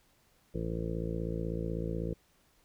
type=harmonic tone; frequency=56.1 Hz; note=A1; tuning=34 cents sharp; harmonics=1 / 2 / 3 / 4 / 5 / 6 / 7 / 8 / 9 / 10; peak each=-38 / -41 / -37 / -45 / -47 / -41 / -50 / -41 / -43 / -53 dBFS; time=0.54-2.14 s; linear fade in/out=10 ms; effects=pink hiss -68 dBFS RMS until 2.64 s